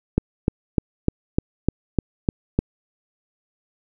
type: click train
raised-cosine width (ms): 3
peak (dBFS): -4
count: 9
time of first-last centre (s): 0.18-2.59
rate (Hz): 3.32
effects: none